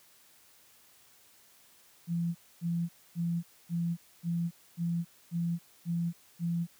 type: tone bursts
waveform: sine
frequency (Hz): 170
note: F3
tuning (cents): -46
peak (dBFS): -28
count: 9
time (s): 2.07-6.67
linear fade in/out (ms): 50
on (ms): 280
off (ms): 260
effects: white hiss -61 dBFS RMS until 6.79 s + high-pass 60 Hz 12 dB/octave